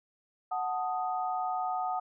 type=chord; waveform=sine; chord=D# diminished; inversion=first; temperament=equal; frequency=740 / 880 / 1244.5 Hz; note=F#5 / A5 / D#6; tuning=0 / 0 / 0 cents; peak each=-31 / -37 / -36 dBFS; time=0.51-2 s; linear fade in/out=10 ms; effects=none